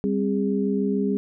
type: tone cluster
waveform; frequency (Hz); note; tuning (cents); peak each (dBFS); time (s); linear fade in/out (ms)
sine; 197.6 / 264.4 / 409.1; G3 / C4 / G#4; +14 / +18 / -26; -23 / -26 / -26; 0.04-1.17; 0
effects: none